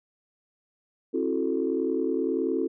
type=chord; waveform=sine; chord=F# half-diminished seventh; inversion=second; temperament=equal with one note detuned; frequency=268.4 / 329.6 / 370 / 440 Hz; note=C4 / E4 / F#4 / A4; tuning=+44 / 0 / 0 / 0 cents; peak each=-29 dBFS; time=1.13-2.68 s; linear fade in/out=20 ms; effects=tanh soft clip ceiling -13 dBFS